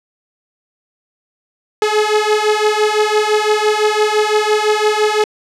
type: beating tone pair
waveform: sawtooth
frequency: 422.4 / 428.3 Hz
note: G#4 / A4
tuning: +29 / -47 cents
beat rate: 5.9 Hz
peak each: -11 dBFS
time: 1.82-5.24 s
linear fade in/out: 2 ms
effects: low-pass 7000 Hz 12 dB/octave